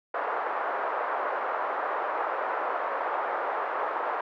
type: band-pass noise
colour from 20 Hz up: white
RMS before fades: -30 dBFS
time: 0.14-4.21 s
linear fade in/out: 5 ms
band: 480 to 1300 Hz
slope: 24 dB/octave
effects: none